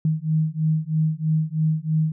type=beating tone pair; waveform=sine; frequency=155.6 / 158.7 Hz; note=D#3 / D#3; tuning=0 / +35 cents; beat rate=3.1 Hz; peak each=-22 dBFS; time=0.05-2.12 s; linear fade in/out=2 ms; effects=none